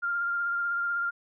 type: tone with vibrato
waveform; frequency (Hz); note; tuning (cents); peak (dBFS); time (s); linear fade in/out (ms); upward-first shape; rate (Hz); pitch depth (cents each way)
sine; 1396.9; F6; 0; -26; 0.02-1.11; 20; sine; 16; 16
effects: none